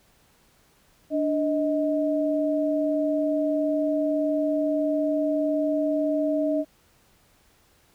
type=tone pair together; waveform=sine; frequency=293.7 / 627.9 Hz; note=D4 / D#5; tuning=0 / +16 cents; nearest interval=octave + minor second; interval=1316 cents; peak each=-24 dBFS; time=1.1-6.65 s; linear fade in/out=50 ms; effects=pink hiss -61 dBFS RMS until 7.94 s